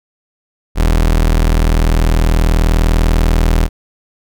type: tone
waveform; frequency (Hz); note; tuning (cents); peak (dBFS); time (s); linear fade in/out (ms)
35% pulse; 40.28; E1; -39; -7; 0.75-3.69; 50
effects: none